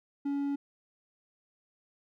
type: tone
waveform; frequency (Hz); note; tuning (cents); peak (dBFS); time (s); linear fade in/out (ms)
triangle; 282; C#4; +30; -27; 0.25-0.56; 10
effects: none